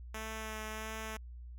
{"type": "tone with vibrato", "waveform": "5% pulse", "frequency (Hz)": 218.4, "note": "A3", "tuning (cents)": -13, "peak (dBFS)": -29, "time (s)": [0.14, 1.17], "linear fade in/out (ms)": 5, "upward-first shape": "sine", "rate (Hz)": 1.5, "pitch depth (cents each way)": 14, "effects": ["added 60 Hz sine -45 dBFS peak until 1.58 s"]}